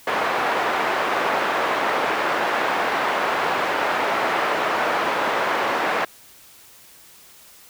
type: band-pass noise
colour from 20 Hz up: pink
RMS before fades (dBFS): -22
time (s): 0.07-6.05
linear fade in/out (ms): 5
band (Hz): 590 to 1700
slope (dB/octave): 12
effects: white hiss -48 dBFS RMS until 7.69 s